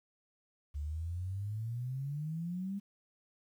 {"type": "exponential sweep", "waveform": "sine", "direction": "up", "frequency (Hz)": [70.9, 203.4], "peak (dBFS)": -35, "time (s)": [0.74, 2.8], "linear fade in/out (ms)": 20, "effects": ["11-bit"]}